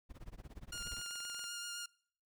brown noise with tremolo, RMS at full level -47 dBFS, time 0.09-1.02 s, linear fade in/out 20 ms, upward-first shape sine, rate 17 Hz, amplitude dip 100%
10% pulse tone with vibrato, 1413 Hz, F6, 20 cents sharp, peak -33 dBFS, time 0.72-1.86 s, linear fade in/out 5 ms, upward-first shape triangle, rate 7.7 Hz, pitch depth 20 cents each way
click train, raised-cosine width 0.3 ms, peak -39 dBFS, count 16, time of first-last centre 0.73-1.441 s, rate 21.1 Hz
effects noise-tail reverb RT60 0.6 s tail -25 dB re dry

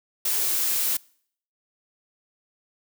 blue noise with high-pass filter sweep, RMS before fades -24 dBFS, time 0.25-0.97 s, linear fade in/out 5 ms, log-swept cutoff 410 to 260 Hz, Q 3.6, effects noise-tail reverb RT60 0.6 s tail -25 dB re dry

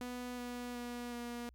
sawtooth tone with pitch steps, 246.9 / 244.3 / 241.8 / 239.3 Hz, B3 / B3 / B3 / A#3, 0 / -19 / -36 / +46 cents, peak -37 dBFS, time 0.01-1.49 s, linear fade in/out 0 ms, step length 370 ms, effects added 60 Hz sine -59 dBFS peak until 1.54 s

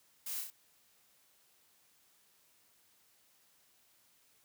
blue noise with echo, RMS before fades -41 dBFS, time 0.26-0.41 s, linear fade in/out 5 ms, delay 31 ms, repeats 3, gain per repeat -3 dB, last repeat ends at 0.503 s, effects white hiss -69 dBFS RMS until 4.44 s + high-pass 60 Hz 12 dB/octave

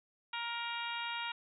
harmonic tone, 469.4 Hz, A#4, 12 cents sharp, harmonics 2 / 3 / 4 / 5 / 6 / 7 / 8, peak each -41 / -43 / -47 / -44 / -44 / -47 / -47 dBFS, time 0.33-1.32 s, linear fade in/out 5 ms, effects none

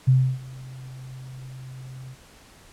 sine tone with ADSR envelope, 129.9 Hz, C3, 12 cents flat, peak -12 dBFS, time 0.07-2.16 s, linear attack 16 ms, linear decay 300 ms, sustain -24 dB, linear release 47 ms, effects pink hiss -51 dBFS RMS until 2.72 s + low-pass 11000 Hz 12 dB/octave

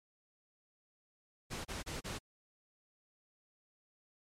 pink noise bursts, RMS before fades -41 dBFS, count 4, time 1.5-2.19 s, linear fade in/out 20 ms, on 150 ms, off 30 ms, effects low-pass 9000 Hz 12 dB/octave + MP3 96 kbps

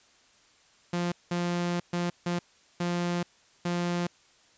sawtooth tone bursts at uneven times, 174.61 Hz, F3, in tune, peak -23 dBFS, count 6, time 0.93-1.12 / 1.31-1.8 / 1.93-2.1 / 2.26-2.39 / 2.8-3.23 / 3.65-4.07 s, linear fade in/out 5 ms, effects white hiss -61 dBFS RMS until 4.57 s + resampled to 16000 Hz

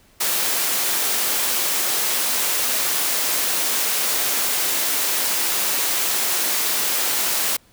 white high-pass noise, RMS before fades -21 dBFS, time 0.2-7.57 s, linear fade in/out 10 ms, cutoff 270 Hz, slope 12 dB/octave, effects pink hiss -55 dBFS RMS until 7.72 s

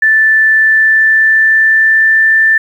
sine tone with pitch glide, 1760 to 1774.3 Hz, A6 to A6, 0 to +14 cents, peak -5 dBFS, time 0.02-2.58 s, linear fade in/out 5 ms, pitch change +14 cents, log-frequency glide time 0.52-2.3 s, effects 7-bit

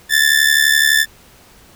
sawtooth ring-modulated tone, 1760 Hz, A6, in tune, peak -4 dBFS, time 0.09-1.06 s, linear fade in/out 50 ms, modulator 35.9 Hz, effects pink hiss -46 dBFS RMS until 1.75 s

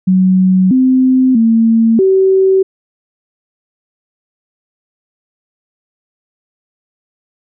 sine tone with pitch steps, 186.4 / 258.5 / 226.5 / 382 Hz, F#3 / C4 / A#3 / G4, +13 / -21 / -50 / -45 cents, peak -6 dBFS, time 0.07-2.63 s, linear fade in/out 10 ms, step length 640 ms, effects none

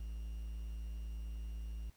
triangle tone with quantisation, 55 Hz, A1, in tune, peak -38 dBFS, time 0-1.9 s, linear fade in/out 5 ms, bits 11, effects pink hiss -69 dBFS RMS until 1.96 s

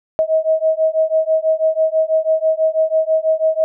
sine beating tone pair, 633 / 639.1 Hz, D#5 / D#5, +30 / +46 cents, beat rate 6.1 Hz, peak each -16 dBFS, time 0.19-3.64 s, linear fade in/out 0 ms, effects none

